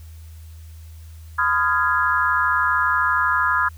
sine chord, F half-diminished seventh, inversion second, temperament equal with one note detuned, 1012.6 / 1244.5 / 1396.9 / 1661.2 Hz, Cb6 / Eb6 / F6 / Ab6, +43 / 0 / 0 / 0 cents, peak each -22 dBFS, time 1.38-3.69 s, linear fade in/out 10 ms, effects added 80 Hz sine -37 dBFS peak until 3.77 s + white hiss -54 dBFS RMS until 3.77 s

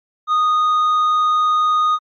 sine tone with tanh clipping, 1238 Hz, D#6, 9 cents flat, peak -14 dBFS, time 0.27-1.99 s, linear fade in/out 50 ms, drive 4 dB, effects Opus 48 kbps

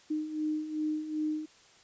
sine beating tone pair, 305.4 / 308 Hz, D#4 / D#4, -32 / -17 cents, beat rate 2.6 Hz, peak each -37 / -31 dBFS, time 0.1-1.46 s, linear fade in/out 10 ms, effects white hiss -59 dBFS RMS until 1.83 s + resampled to 16000 Hz

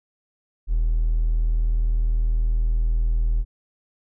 triangle tone with hard clipping, 40.17 Hz, E1, 44 cents flat, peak -17 dBFS, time 0.67-3.45 s, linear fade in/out 50 ms, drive 2 dB, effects none

